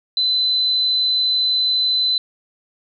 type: tone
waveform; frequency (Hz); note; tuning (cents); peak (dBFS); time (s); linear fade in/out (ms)
sine; 4027; B7; +33; -15; 0.17-2.18; 2
effects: none